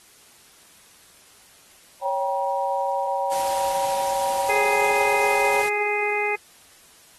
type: chord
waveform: sine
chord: G diminished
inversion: second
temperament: equal with one note detuned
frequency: 554.4 / 784 / 954.1 Hz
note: Db5 / G5 / Bb5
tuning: 0 / 0 / +40 cents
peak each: -26 dBFS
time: 2.01-5.65 s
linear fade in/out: 50 ms
type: noise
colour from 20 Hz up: white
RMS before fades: -33 dBFS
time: 3.31-5.69 s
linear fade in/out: 10 ms
type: harmonic tone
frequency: 415.3 Hz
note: G#4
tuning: in tune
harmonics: 1 / 2 / 3 / 4 / 5 / 6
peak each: -26 / -27 / -36 / -37 / -26 / -28 dBFS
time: 4.49-6.36 s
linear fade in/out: 10 ms
effects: white hiss -52 dBFS RMS until 7.18 s + AAC 32 kbps